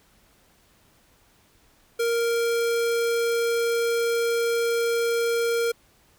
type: tone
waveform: square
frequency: 466.2 Hz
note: A#4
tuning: in tune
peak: -22 dBFS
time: 1.99-5.72 s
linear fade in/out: 10 ms
effects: pink hiss -60 dBFS RMS until 6.18 s

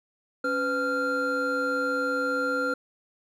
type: tone cluster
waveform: triangle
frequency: 277.5 / 504 / 1389 Hz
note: C#4 / B4 / F6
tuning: +2 / +35 / -10 cents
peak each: -30 / -27 / -25 dBFS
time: 0.44-2.74 s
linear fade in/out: 5 ms
effects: none

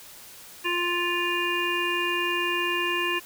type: harmonic tone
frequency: 350 Hz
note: F4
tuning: 4 cents sharp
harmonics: 1 / 3 / 5 / 7 / 8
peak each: -30 / -30 / -30 / -30 / -30 dBFS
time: 0.64-3.2 s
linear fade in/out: 20 ms
effects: white hiss -46 dBFS RMS until 3.25 s

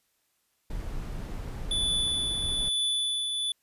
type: noise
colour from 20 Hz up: brown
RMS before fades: -35 dBFS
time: 0.7-2.69 s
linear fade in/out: 5 ms
type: tone with tremolo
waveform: square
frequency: 3474 Hz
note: A7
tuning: 23 cents flat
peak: -25 dBFS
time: 1.71-3.52 s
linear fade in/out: 2 ms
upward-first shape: triangle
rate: 1.1 Hz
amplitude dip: 40%
effects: white hiss -73 dBFS RMS until 3.62 s + resampled to 32000 Hz

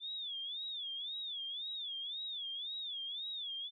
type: tone with vibrato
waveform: sine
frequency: 3493 Hz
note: A7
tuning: 13 cents flat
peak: -39 dBFS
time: 0-3.71 s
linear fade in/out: 50 ms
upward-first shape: sine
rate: 1.9 Hz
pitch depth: 160 cents each way
effects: none

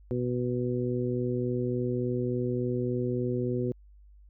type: harmonic tone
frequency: 123.47 Hz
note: B2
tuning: in tune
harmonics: 1 / 2 / 3 / 4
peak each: -31 / -32 / -31 / -36 dBFS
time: 0.11-3.72 s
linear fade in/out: 0 ms
effects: added 50 Hz sine -51 dBFS peak until 4.29 s

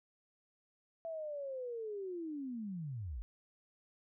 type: linear sweep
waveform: sine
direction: down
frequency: 667 to 46.25 Hz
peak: -39 dBFS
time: 1.05-3.22 s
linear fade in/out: 0 ms
effects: none

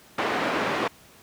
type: band-pass noise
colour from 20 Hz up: pink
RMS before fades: -26 dBFS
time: 0.18-0.88 s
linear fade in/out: 5 ms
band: 300 to 2200 Hz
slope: 12 dB/octave
effects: pink hiss -52 dBFS RMS until 1.22 s + high-pass 80 Hz 12 dB/octave

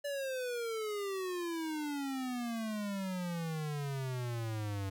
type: exponential sweep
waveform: square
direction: down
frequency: 580 to 96 Hz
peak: -36 dBFS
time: 0.04-4.9 s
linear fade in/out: 10 ms
effects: none

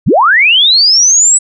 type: linear sweep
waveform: sine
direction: up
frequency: 58.6 to 7980 Hz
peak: -4 dBFS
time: 0.06-1.39 s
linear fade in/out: 20 ms
effects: none

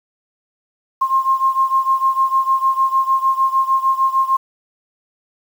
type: beating tone pair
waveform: sine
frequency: 1063 / 1069.6 Hz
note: C6 / C6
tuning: +27 / +38 cents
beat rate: 6.6 Hz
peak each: -15 / -18 dBFS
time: 1.01-4.37 s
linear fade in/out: 10 ms
effects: 7-bit

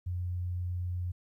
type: tone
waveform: sine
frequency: 89.2 Hz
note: F2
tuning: 37 cents sharp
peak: -31 dBFS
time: 0.06-1.12 s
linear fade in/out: 10 ms
effects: 12-bit

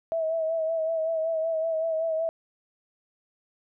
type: tone with vibrato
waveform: sine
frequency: 647 Hz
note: E5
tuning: 32 cents flat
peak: -24 dBFS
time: 0.12-2.29 s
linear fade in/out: 0 ms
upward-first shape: sine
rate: 5.3 Hz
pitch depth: 38 cents each way
effects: none

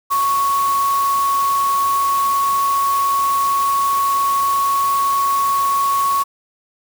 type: tone in noise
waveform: sine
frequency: 1108.7 Hz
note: C#6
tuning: in tune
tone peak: -14 dBFS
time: 0.1-6.24 s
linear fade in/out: 20 ms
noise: white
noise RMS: -29 dBFS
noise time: 0.1-6.24 s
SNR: +12 dB
effects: none

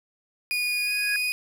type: tone with pitch glide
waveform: 35% pulse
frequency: 2457 to 2481 Hz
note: D#7 to D#7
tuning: -22 to -6 cents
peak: -22 dBFS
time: 0.51-1.32 s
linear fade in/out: 0 ms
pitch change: +16 cents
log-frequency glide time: 0.85-0.9 s
type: tone with exponential growth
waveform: sine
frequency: 1661.2 Hz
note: G#6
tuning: in tune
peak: -24 dBFS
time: 0.6-1.16 s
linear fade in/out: 1 ms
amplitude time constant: 120 ms
effects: none

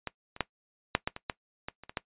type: clicks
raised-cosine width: 0.3 ms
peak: -17 / -28 / -10 / -6 / -12 / -22 / -14 / -19 / -30 / -25 / -14 dBFS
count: 11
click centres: 0.073 / 0.364 / 0.407 / 0.951 / 1.075 / 1.164 / 1.298 / 1.685 / 1.836 / 1.895 / 1.972 s
effects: noise-tail reverb RT60 0.1 s tail -19 dB re dry + resampled to 8000 Hz

